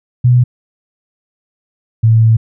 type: tone pair in turn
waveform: sine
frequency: 123.47 / 112.34 Hz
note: B2 / A2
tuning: 0 / +36 cents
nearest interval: major second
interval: 164 cents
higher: first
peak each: -5 dBFS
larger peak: neither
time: 0.24-0.44 / 2.03-2.37 s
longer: second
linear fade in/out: 10 ms
effects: none